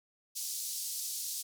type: band-pass noise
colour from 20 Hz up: pink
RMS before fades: -38 dBFS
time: 0.35-1.43 s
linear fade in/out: 20 ms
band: 4800 to 16000 Hz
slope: 24 dB/octave
effects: none